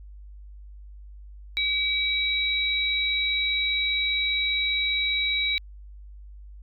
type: tone pair together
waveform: sine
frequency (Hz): 2295 / 3860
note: D7 / B7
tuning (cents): -40 / -40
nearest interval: major sixth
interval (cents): 900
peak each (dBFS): -25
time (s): 1.57-5.58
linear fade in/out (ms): 0
effects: added 50 Hz sine -41 dBFS peak until 6.62 s